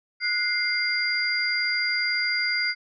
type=tone cluster; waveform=sine; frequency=1462 / 2096 / 4796 Hz; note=F#6 / C7 / D8; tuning=-21 / +2 / +36 cents; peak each=-29 / -25 / -27 dBFS; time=0.2-2.75 s; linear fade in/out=50 ms; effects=none